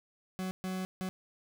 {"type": "tone bursts at uneven times", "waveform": "40% pulse", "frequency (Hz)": 186.5, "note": "F#3", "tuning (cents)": 14, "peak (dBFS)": -33, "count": 3, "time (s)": [[0.39, 0.51], [0.64, 0.85], [1.01, 1.09]], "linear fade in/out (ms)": 0, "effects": []}